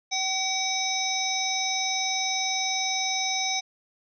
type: harmonic tone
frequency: 760 Hz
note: F#5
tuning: 46 cents sharp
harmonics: 1 / 3 / 5 / 7 / 8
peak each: -31 / -31 / -31 / -31 / -31 dBFS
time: 0.11-3.61 s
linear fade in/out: 20 ms
effects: none